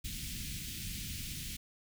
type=band-stop noise; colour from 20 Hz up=pink; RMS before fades=-41 dBFS; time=0.04-1.57 s; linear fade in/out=10 ms; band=230 to 2400 Hz; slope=24 dB/octave; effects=none